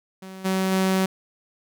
sawtooth tone with level steps, 189.3 Hz, F#3, 40 cents sharp, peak -33 / -17 / -15 dBFS, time 0.22-1.06 s, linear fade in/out 5 ms, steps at 0.44 / 0.71 s, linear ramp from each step 20 ms, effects none

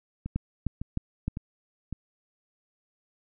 two click trains, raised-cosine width 5 ms, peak -15 / -21 dBFS, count 4 / 4, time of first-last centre 0.36-1.28 / 0.26-1.927 s, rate 3.26 / 1.8 Hz, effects none

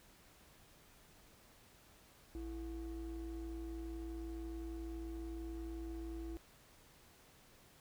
triangle ring-modulated tone, 193.7 Hz, G3, 20 cents flat, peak -37 dBFS, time 2.35-6.37 s, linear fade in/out 0 ms, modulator 138 Hz, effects pink hiss -64 dBFS RMS until 7.8 s

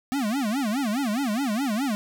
square tone with vibrato, 242.3 Hz, B3, 33 cents flat, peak -24 dBFS, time 0.12-1.95 s, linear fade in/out 0 ms, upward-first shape sine, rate 4.8 Hz, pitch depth 290 cents each way, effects none

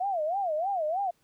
sine tone with vibrato, 698.5 Hz, F5, in tune, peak -26 dBFS, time 0-1.11 s, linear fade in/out 10 ms, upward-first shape sine, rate 3.2 Hz, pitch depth 250 cents each way, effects pink hiss -69 dBFS RMS until 1.23 s + high-pass 60 Hz 12 dB/octave

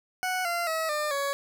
20% pulse tone with pitch steps, 739 / 689.5 / 643.3 / 600.3 / 560.1 Hz, F#5 / F5 / E5 / D5 / C#5, -2 / -22 / -42 / +38 / +18 cents, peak -22 dBFS, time 0.23-1.33 s, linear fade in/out 0 ms, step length 220 ms, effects none

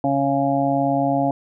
harmonic tone, 138.59 Hz, C#3, in tune, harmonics 1 / 2 / 4 / 5 / 6, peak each -27 / -21 / -25 / -21 / -26 dBFS, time 0.04-1.31 s, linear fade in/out 2 ms, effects none

